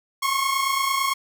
sawtooth tone pair together, 1074 / 1102.9 Hz, C6 / C#6, +45 / -9 cents, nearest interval unison, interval 46 cents, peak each -20 dBFS, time 0.22-1.14 s, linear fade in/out 10 ms, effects none

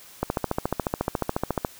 click train, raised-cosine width 1 ms, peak -9 dBFS, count 21, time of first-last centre 0.23-1.648 s, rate 14.1 Hz, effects white hiss -48 dBFS RMS until 1.79 s

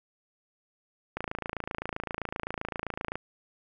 click train, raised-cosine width 0.5 ms, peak -17 dBFS, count 56, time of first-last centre 1.17-3.156 s, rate 27.7 Hz, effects none

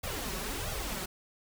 pink noise with flanger, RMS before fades -36 dBFS, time 0.03-1.06 s, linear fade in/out 10 ms, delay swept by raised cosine 1.5 to 5.4 ms, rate 1.5 Hz, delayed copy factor +0.85, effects none

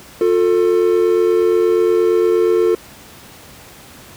triangle tone pair together, 356.7 / 445.2 Hz, F4 / A4, +37 / +20 cents, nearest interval major third, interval 383 cents, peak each -12 dBFS, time 0.21-2.75 s, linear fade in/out 2 ms, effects pink hiss -40 dBFS RMS until 4.16 s + high-pass 60 Hz 12 dB/octave

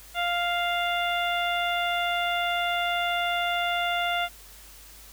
harmonic tone, 698.5 Hz, F5, in tune, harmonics 1 / 2 / 3 / 4 / 5, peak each -27 / -30 / -32 / -33 / -34 dBFS, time 0.14-4.29 s, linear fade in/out 50 ms, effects added 50 Hz sine -51 dBFS peak until 5.12 s + white hiss -49 dBFS RMS until 5.12 s

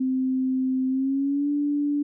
sine tone with pitch glide, 260 to 290.2 Hz, C4 to D4, -11 to -21 cents, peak -21 dBFS, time 0-2.03 s, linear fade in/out 10 ms, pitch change +190 cents, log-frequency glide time 0.88-1.5 s, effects none

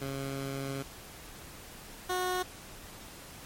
15% pulse tone pair in turn, 136.8 / 365.2 Hz, C#3 / F#4, -23 / -23 cents, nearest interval octave + perfect fourth, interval 1700 cents, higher second, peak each -28 / -23 dBFS, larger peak second, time 0.01-0.83 / 2.09-2.43 s, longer first, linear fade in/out 10 ms, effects pink hiss -48 dBFS RMS until 3.45 s + MP3 64 kbps

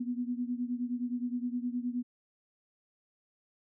sine beating tone pair, 242 / 251.6 Hz, B3 / B3, -35 / +32 cents, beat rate 9.6 Hz, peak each -33 / -36 dBFS, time 0-2.03 s, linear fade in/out 10 ms, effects none

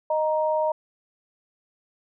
sine tone pair together, 620 / 937 Hz, D#5 / A#5, -6 / +9 cents, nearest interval perfect fifth, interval 715 cents, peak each -22 / -25 dBFS, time 0.1-0.72 s, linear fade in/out 5 ms, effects none

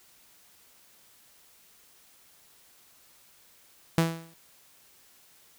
sawtooth tone with exponential decay, 164.81 Hz, E3, in tune, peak -14 dBFS, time 3.98-4.34 s, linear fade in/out 0 ms, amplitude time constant 78 ms, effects white hiss -59 dBFS RMS until 5.58 s

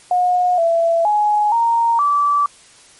sine tone with pitch steps, 721 / 669 / 838 / 928 / 1158 Hz, F#5 / E5 / G#5 / A#5 / D6, -45 / +25 / +15 / -8 / -25 cents, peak -12 dBFS, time 0.11-2.46 s, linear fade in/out 2 ms, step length 470 ms, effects white hiss -46 dBFS RMS until 2.99 s + MP3 48 kbps

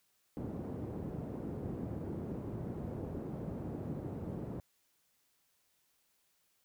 pink band-pass noise, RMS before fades -41 dBFS, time 0.37-4.6 s, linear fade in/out 0 ms, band 110 to 380 Hz, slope 12 dB/octave, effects white hiss -75 dBFS RMS until 6.64 s

